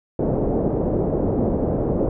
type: low-pass noise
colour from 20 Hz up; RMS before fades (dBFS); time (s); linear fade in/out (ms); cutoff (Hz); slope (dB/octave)
white; -21; 0.19-2.09; 2; 540; 24
effects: none